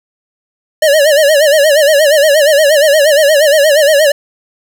square tone with vibrato, 594 Hz, D5, 20 cents sharp, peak -6 dBFS, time 0.82-4.12 s, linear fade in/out 5 ms, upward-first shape sine, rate 8.5 Hz, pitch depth 120 cents each way, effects none

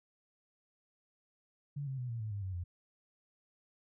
sine tone with pitch steps, 143 / 133.42 / 124.49 / 116.15 / 108.37 / 101.12 / 94.34 / 88.03 Hz, D3 / C3 / B2 / A#2 / A2 / G#2 / F#2 / F2, -46 / +34 / +14 / -6 / -26 / -46 / +34 / +14 cents, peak -36 dBFS, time 1.76-2.64 s, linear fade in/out 10 ms, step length 110 ms, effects none

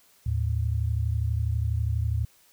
sine tone pair together, 77.78 / 110 Hz, D#2 / A2, 0 / 0 cents, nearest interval tritone, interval 600 cents, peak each -26 dBFS, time 0.26-2.25 s, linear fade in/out 5 ms, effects white hiss -60 dBFS RMS until 2.52 s

